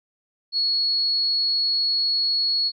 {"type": "tone", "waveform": "sine", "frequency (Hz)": 4352, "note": "C#8", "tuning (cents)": -33, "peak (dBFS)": -19, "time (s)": [0.52, 2.72], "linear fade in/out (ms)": 50, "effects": []}